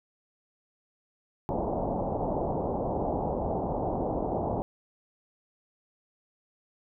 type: low-pass noise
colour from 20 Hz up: white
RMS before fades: -30 dBFS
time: 1.49-4.62 s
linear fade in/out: 0 ms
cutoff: 850 Hz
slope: 48 dB/octave
effects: none